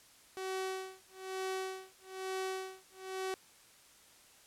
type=tone with tremolo; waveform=sawtooth; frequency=378.4 Hz; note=F#4; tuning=39 cents sharp; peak=-31 dBFS; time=0.37-3.34 s; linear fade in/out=0 ms; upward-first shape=sine; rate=1.1 Hz; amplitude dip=100%; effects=white hiss -61 dBFS RMS until 4.46 s + low-pass 11000 Hz 12 dB/octave